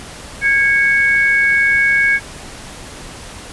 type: tone pair together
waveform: sine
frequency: 1639.9 / 2217 Hz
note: G#6 / C#7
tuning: -22 / 0 cents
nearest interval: perfect fourth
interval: 522 cents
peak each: -13 dBFS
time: 0.41-2.2 s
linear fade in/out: 50 ms
effects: pink hiss -33 dBFS RMS until 3.52 s + resampled to 24000 Hz

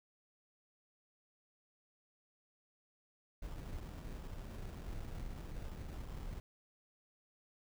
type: noise with sample-and-hold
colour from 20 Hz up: brown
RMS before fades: -45 dBFS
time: 3.42-6.4 s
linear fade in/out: 5 ms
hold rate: 2100 Hz
effects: none

